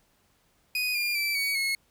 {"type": "tone with pitch steps", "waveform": "30% pulse", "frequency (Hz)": [2489, 2407, 2328, 2251, 2177], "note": ["D#7", "D7", "D7", "C#7", "C#7"], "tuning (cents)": [0, 42, -16, 26, -32], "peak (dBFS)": -23, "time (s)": [0.75, 1.75], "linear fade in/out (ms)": 2, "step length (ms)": 200, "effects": ["pink hiss -67 dBFS RMS until 1.9 s"]}